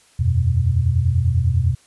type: chord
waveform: sine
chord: E suspended second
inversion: none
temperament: equal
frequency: 82.41 / 92.5 / 123.47 Hz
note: E2 / F#2 / B2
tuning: 0 / 0 / 0 cents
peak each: -19 dBFS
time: 0.19-1.75 s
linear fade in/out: 10 ms
effects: white hiss -54 dBFS RMS until 1.86 s + resampled to 24000 Hz